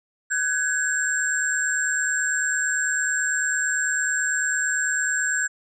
sine tone cluster, 1514 / 1663 / 7480 Hz, F#6 / G#6 / A#8, +39 / +2 / +5 cents, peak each -25 / -26 / -25 dBFS, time 0.3-5.48 s, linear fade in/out 20 ms, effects none

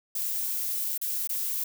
violet noise with dropouts, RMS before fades -30 dBFS, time 0.15-1.64 s, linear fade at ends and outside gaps 5 ms, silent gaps 0.978-1.014 / 1.274-1.293 s, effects none

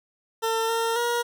20% pulse tone with pitch steps, 450.7 / 457.1 / 476 Hz, A4 / A#4 / A#4, +42 / -34 / +36 cents, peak -18 dBFS, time 0.42-1.23 s, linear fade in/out 20 ms, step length 270 ms, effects none

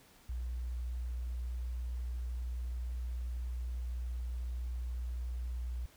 sine tone, 60.8 Hz, B1, 26 cents flat, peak -35 dBFS, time 0.29-5.86 s, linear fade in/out 5 ms, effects pink hiss -62 dBFS RMS until 5.96 s

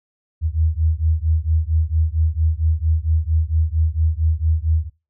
sine beating tone pair, 77.78 / 82.18 Hz, D#2 / E2, 0 / -5 cents, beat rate 4.4 Hz, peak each -18 / -19 dBFS, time 0.41-4.9 s, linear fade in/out 50 ms, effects noise-tail reverb RT60 0.3 s tail -22 dB re dry

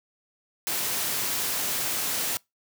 white noise, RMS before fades -28 dBFS, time 0.67-2.37 s, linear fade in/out 0 ms, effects noise-tail reverb RT60 0.2 s tail -25 dB re dry + high-pass 100 Hz 12 dB/octave

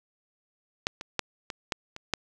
clicks, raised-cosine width 0.2 ms, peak -8 / -20 / -8 / -17 / -10 / -22 / -8 dBFS, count 7, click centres 0.869 / 1.011 / 1.193 / 1.502 / 1.722 / 1.964 / 2.137 s, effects none

